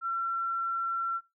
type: tone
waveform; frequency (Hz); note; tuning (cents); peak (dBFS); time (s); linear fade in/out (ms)
sine; 1356; E6; +49; -28; 0.01-1.21; 50
effects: noise-tail reverb RT60 0.2 s tail -19 dB re dry